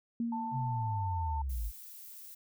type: tone with exponential decay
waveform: sine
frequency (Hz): 233.1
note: A#3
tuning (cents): 0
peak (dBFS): -29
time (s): 0.2-1.26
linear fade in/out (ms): 2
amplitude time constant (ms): 230
type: tone with pitch glide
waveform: sine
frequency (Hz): 887 to 893.7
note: A5 to A5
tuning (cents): +14 to +27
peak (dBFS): -35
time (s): 0.32-1.42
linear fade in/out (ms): 5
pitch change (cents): +13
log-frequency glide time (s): 0.91-1.1
type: linear sweep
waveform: sine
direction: down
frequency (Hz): 134.8 to 49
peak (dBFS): -32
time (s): 0.51-1.72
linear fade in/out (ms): 50
type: noise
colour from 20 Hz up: violet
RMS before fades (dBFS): -49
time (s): 1.49-2.35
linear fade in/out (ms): 10
effects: none